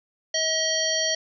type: harmonic tone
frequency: 637 Hz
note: D#5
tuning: 41 cents sharp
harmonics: 1 / 3 / 5 / 7 / 9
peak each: -28 / -30 / -29 / -27 / -27 dBFS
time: 0.34-1.15 s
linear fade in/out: 5 ms
effects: none